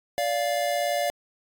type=tone pair together; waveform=square; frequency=581 / 698.5 Hz; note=D5 / F5; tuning=-19 / 0 cents; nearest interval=minor third; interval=319 cents; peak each=-27 dBFS; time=0.18-1.1 s; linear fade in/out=0 ms; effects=AAC 64 kbps